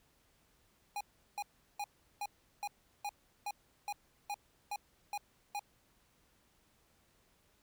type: tone bursts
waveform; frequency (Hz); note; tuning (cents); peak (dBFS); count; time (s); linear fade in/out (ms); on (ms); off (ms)
square; 820; G#5; -22; -37; 12; 0.96-5.594; 2; 47; 370
effects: pink hiss -71 dBFS RMS until 7.62 s